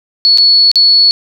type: tone with dropouts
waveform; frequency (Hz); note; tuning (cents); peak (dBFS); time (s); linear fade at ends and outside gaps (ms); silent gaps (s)
sine; 4403; C#8; -13; -4; 0.25-1.11; 0; 0.375-0.383 / 0.715-0.757
effects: none